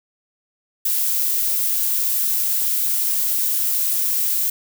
violet noise, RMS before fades -20 dBFS, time 0.85-4.5 s, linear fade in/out 5 ms, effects none

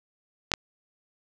clicks, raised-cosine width 0.2 ms, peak -6 dBFS, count 2, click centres 0.517 / 0.538 s, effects 8-bit

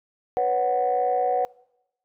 sine chord, B suspended second, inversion none, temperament just, 493.9 / 555.6 / 740.8 Hz, B4 / C#5 / F#5, 0 / +4 / +2 cents, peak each -24 / -27 / -21 dBFS, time 0.37-1.45 s, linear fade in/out 0 ms, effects noise-tail reverb RT60 0.9 s tail -24 dB re dry + tanh soft clip ceiling -13 dBFS

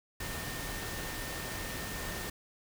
sine tone in noise, 1818 Hz, A#6, 44 cents flat, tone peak -45 dBFS, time 0.2-2.3 s, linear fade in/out 5 ms, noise pink, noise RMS -39 dBFS, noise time 0.2-2.3 s, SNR -9 dB, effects none

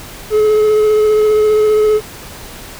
triangle tone with vibrato, 427.4 Hz, G#4, 50 cents sharp, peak -6 dBFS, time 0.3-2.01 s, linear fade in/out 50 ms, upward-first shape sine, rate 15 Hz, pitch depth 15 cents each way, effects pink hiss -32 dBFS RMS until 2.79 s

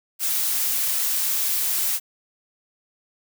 blue noise, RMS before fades -23 dBFS, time 0.19-2 s, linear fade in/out 50 ms, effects none

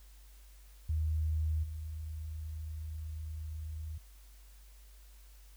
sine tone with level steps, 78.3 Hz, D#2, 11 cents sharp, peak -29 / -38 dBFS, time 0.89-3.98 s, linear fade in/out 5 ms, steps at 1.63 s, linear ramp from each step 10 ms, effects added 50 Hz sine -53 dBFS peak until 5.56 s + white hiss -64 dBFS RMS until 5.56 s

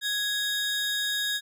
40% pulse tone pair together, 1661.2 / 3729 Hz, G#6 / A#7, 0 / 0 cents, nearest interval octave + major second, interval 1400 cents, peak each -29 / -27 dBFS, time 0.01-1.41 s, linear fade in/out 50 ms, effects none

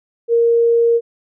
sine tone, 466.3 Hz, A#4, 1 cent sharp, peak -10 dBFS, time 0.28-1.01 s, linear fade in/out 50 ms, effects none

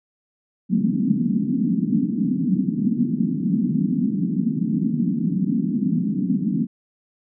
pink band-pass noise, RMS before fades -21 dBFS, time 0.69-6.67 s, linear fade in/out 50 ms, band 170 to 270 Hz, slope 48 dB/octave, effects none

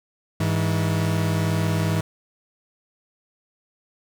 40% pulse tone pair together, 102.18 / 162.2 Hz, G#2 / E3, -28 / -28 cents, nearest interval minor sixth, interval 800 cents, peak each -22 dBFS, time 0.4-2.01 s, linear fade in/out 5 ms, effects none

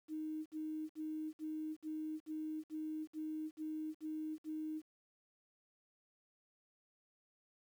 sine tone bursts, 311.1 Hz, D#4, in tune, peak -39 dBFS, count 11, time 0.08-4.82 s, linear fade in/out 50 ms, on 380 ms, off 56 ms, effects 11-bit

